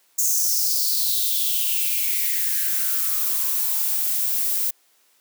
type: noise with high-pass filter sweep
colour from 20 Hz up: violet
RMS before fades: -22 dBFS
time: 0.18-4.71 s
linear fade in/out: 10 ms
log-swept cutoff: 6800 to 500 Hz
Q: 5.5
effects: white hiss -61 dBFS RMS until 5.2 s + high-pass 300 Hz 12 dB/octave